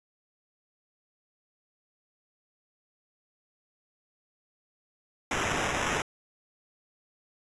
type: noise with sample-and-hold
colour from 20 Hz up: white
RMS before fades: -29 dBFS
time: 5.31-6.02 s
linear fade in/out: 2 ms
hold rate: 4410 Hz
effects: resampled to 22050 Hz